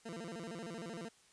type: tone with vibrato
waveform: 20% pulse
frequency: 196 Hz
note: G3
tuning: in tune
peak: -38 dBFS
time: 0.05-1.09 s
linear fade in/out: 10 ms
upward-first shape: square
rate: 13 Hz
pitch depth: 260 cents each way
effects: white hiss -66 dBFS RMS until 1.32 s + resampled to 22050 Hz